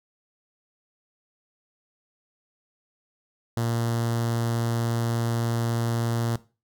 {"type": "tone with notch filter", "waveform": "sawtooth", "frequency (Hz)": 116.5, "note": "A#2", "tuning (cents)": -1, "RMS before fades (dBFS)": -26, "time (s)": [3.57, 6.36], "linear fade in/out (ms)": 0, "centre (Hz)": 2400, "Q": 1.6, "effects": ["noise-tail reverb RT60 0.3 s tail -17 dB re dry"]}